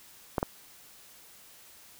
clicks, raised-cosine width 1 ms, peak -12 dBFS, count 2, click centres 0.382 / 0.429 s, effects white hiss -54 dBFS RMS until 1.99 s

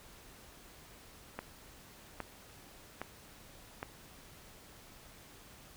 click train, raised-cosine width 0.5 ms, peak -23 dBFS, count 4, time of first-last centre 1.39-3.829 s, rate 1.23 Hz, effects pink hiss -56 dBFS RMS until 5.76 s

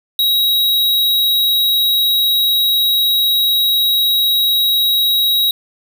square tone, 3831 Hz, A#7, 47 cents sharp, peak -12 dBFS, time 0.19-5.51 s, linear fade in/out 2 ms, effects none

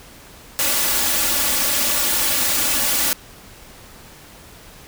white noise with comb filter, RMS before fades -19 dBFS, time 0.59-3.13 s, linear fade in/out 0 ms, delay 3.5 ms, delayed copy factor +0.7, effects pink hiss -43 dBFS RMS until 4.87 s

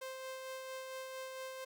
sawtooth tone with tremolo, 523.3 Hz, C5, in tune, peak -38 dBFS, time 0.01-1.65 s, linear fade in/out 10 ms, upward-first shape sine, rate 4.4 Hz, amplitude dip 30%, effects 12-bit

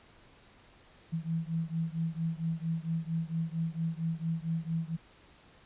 sine beating tone pair, 162.1 / 166.5 Hz, E3 / E3, -29 / +18 cents, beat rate 4.4 Hz, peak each -33 / -34 dBFS, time 1.12-4.97 s, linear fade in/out 20 ms, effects pink hiss -59 dBFS RMS until 5.65 s + resampled to 8000 Hz

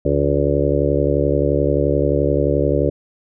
harmonic tone, 71.5 Hz, D2, 46 cents flat, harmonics 1 / 2 / 4 / 5 / 6 / 7 / 8, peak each -22 / -22 / -22 / -22 / -22 / -22 / -22 dBFS, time 0.05-2.9 s, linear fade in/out 5 ms, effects none

